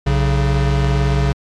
square tone pair together, 61.74 / 138.12 Hz, B1 / C#3, 0 / -6 cents, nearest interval octave + major second, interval 1394 cents, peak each -17 dBFS, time 0.06-1.33 s, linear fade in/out 10 ms, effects low-pass 5000 Hz 12 dB/octave + AAC 64 kbps

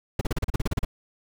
brown noise bursts, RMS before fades -23 dBFS, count 12, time 0.19-0.85 s, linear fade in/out 5 ms, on 22 ms, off 36 ms, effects none

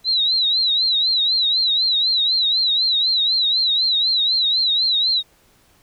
sine tone with vibrato, 3951 Hz, B7, in tune, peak -15 dBFS, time 0.04-5.23 s, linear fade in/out 50 ms, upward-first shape triangle, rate 4 Hz, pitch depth 130 cents each way, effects pink hiss -56 dBFS RMS until 5.82 s

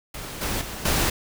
pink noise with level steps, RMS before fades -35 / -27 / -34 / -22 dBFS, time 0.14-1.1 s, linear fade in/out 5 ms, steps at 0.41 / 0.61 / 0.85 s, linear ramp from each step 5 ms, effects none

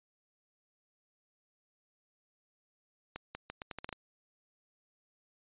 accelerating click train, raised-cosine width 0.3 ms, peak -24 dBFS, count 9, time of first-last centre 3.16-3.927 s, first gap 190 ms, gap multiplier 0.79, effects resampled to 8000 Hz

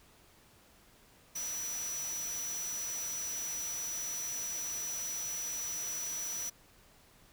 sine tone in noise, 5900 Hz, F#8, 6 cents flat, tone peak -36 dBFS, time 1.35-6.5 s, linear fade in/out 10 ms, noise white, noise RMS -44 dBFS, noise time 1.35-6.5 s, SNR +5 dB, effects pink hiss -62 dBFS RMS until 7.32 s

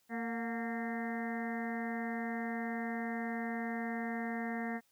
harmonic tone with a mistuned harmonic, 229.6 Hz, A#3, 26 cents flat, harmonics 1 / 2 / 3 / 4 / 5 / 6 / 7 / 8 / 9, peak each -37 / -45 / -43 / -50 / -54 / -53 / -49 / -44 / -50 dBFS, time 0.09-4.81 s, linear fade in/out 50 ms, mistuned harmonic 3, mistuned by +55 cents, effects white hiss -73 dBFS RMS until 4.91 s

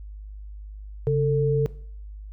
sine tone pair together, 138.59 / 445.8 Hz, C#3 / A4, 0 / +23 cents, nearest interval octave + minor sixth, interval 2023 cents, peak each -21 dBFS, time 1.07-1.66 s, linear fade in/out 0 ms, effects noise-tail reverb RT60 0.5 s tail -18 dB re dry + added 51 Hz sine -36 dBFS peak until 2.32 s

